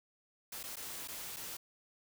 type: noise with dropouts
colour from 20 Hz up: white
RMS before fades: -44 dBFS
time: 0.52-1.57 s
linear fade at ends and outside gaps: 5 ms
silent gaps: 0.631-0.637 / 0.758-0.767 / 1.076-1.083 / 1.364-1.367 s
effects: none